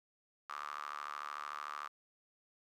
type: tone with high-pass filter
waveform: sawtooth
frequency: 73.42 Hz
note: D2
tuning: in tune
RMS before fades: -44 dBFS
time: 0.49-1.88 s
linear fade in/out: 10 ms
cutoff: 1200 Hz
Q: 8.7
effects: low-pass 7000 Hz 12 dB/octave + 12-bit